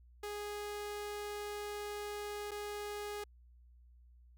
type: tone with dropouts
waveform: sawtooth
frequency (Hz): 414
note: G#4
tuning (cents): -5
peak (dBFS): -36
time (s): 0.23-3.24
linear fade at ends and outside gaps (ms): 5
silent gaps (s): 2.51-2.515
effects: added 60 Hz sine -58 dBFS peak until 4.37 s